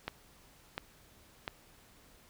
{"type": "click train", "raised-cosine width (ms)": 0.3, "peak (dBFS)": -19, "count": 3, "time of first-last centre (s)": [0.08, 1.479], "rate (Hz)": 1.43, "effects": ["pink hiss -61 dBFS RMS until 2.29 s"]}